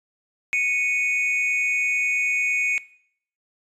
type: tone pair together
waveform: triangle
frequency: 2213 / 2484 Hz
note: C#7 / D#7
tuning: -3 / -3 cents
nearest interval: major second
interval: 200 cents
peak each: -20 / -21 dBFS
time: 0.53-2.78 s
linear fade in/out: 0 ms
effects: noise-tail reverb RT60 0.6 s tail -19 dB re dry + resampled to 24000 Hz